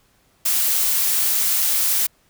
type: noise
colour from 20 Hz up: blue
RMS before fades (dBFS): -19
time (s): 0.45-2.07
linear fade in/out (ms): 10
effects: pink hiss -60 dBFS RMS until 2.29 s